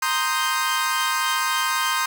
sawtooth chord, C minor seventh, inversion third, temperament equal, 932.3 / 1046.5 / 1244.5 / 1568 Hz, Bb5 / C6 / Eb6 / G6, 0 / 0 / 0 / 0 cents, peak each -25 / -21 / -23 / -22 dBFS, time 0.02-2.06 s, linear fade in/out 5 ms, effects none

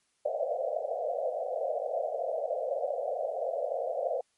pink band-pass noise, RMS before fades -32 dBFS, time 0.25-4.21 s, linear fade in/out 5 ms, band 490 to 720 Hz, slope 96 dB/octave, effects white hiss -73 dBFS RMS until 4.37 s + MP3 48 kbps

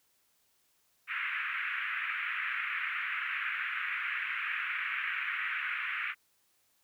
white band-pass noise, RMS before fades -35 dBFS, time 1.07-6.15 s, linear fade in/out 50 ms, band 1300 to 2500 Hz, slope 48 dB/octave, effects white hiss -72 dBFS RMS until 6.83 s

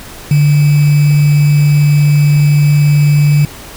sine tone with sample-and-hold, 146.83 Hz, D3, in tune, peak -5 dBFS, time 0.31-3.45 s, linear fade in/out 2 ms, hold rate 2450 Hz, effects pink hiss -31 dBFS RMS until 3.76 s

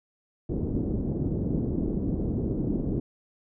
white low-pass noise, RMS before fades -28 dBFS, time 0.49-3 s, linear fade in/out 5 ms, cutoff 340 Hz, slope 24 dB/octave, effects none

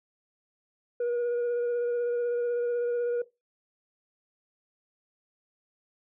sine tone with vibrato, 480 Hz, B4, 49 cents flat, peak -23 dBFS, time 1-3.22 s, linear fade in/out 5 ms, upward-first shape sine, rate 16 Hz, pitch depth 19 cents each way, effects noise-tail reverb RT60 0.2 s tail -17 dB re dry + tanh soft clip ceiling -25 dBFS

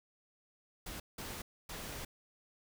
pink noise bursts at uneven times, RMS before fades -44 dBFS, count 3, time 0.86-1 / 1.18-1.42 / 1.69-2.05 s, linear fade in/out 5 ms, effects none

